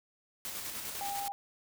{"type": "noise with tremolo", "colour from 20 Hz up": "white", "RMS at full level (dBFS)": -39, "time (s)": [0.45, 1.28], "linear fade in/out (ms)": 0, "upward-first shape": "square", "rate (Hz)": 10, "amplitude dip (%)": 30}
{"type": "tone", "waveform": "sine", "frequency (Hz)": 801, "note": "G5", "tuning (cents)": 37, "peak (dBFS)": -35, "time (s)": [1.01, 1.32], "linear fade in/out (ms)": 0}
{"effects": []}